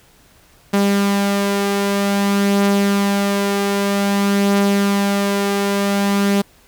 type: beating tone pair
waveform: sawtooth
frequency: 200 / 200.52 Hz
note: G3 / G3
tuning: +35 / +39 cents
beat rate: 0.52 Hz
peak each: -11 / -20 dBFS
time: 0.73-6.42 s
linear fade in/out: 10 ms
effects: pink hiss -51 dBFS RMS until 6.67 s